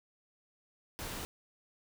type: noise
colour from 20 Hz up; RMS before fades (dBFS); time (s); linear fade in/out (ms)
pink; -41; 0.99-1.25; 0
effects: none